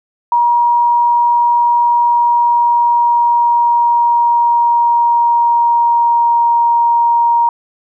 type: tone with pitch glide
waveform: sine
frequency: 952 to 940 Hz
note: A#5 to A#5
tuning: +36 to +14 cents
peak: -8 dBFS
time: 0.32-7.49 s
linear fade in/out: 2 ms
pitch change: -22 cents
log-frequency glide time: 1.95-6.44 s
effects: none